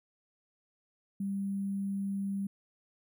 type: tone with sample-and-hold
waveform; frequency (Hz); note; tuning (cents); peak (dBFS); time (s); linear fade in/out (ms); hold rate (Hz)
sine; 197.2; G3; +11; -31; 1.2-2.47; 5; 11025
effects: none